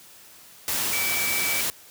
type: tone in noise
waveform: sine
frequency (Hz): 2300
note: D7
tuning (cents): -37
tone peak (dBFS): -27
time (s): 0.93-1.61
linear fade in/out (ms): 0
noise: white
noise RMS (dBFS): -26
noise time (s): 0.68-1.7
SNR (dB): -4
effects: white hiss -49 dBFS RMS until 1.9 s + high-pass 60 Hz 12 dB/octave